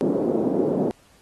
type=band-pass noise; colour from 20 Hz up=white; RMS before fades=-22 dBFS; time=0.01-0.91 s; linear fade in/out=0 ms; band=190 to 470 Hz; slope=24 dB/octave; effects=pink hiss -57 dBFS RMS until 1.21 s + AAC 32 kbps